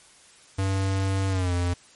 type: tone with pitch glide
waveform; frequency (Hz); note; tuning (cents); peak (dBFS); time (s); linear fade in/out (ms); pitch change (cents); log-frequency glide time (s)
square; 96.6 to 88.07; G2 to F2; -25 to +15; -23; 0.58-1.74; 10; -160; 1.29-1.53
effects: white hiss -53 dBFS RMS until 1.95 s + MP3 48 kbps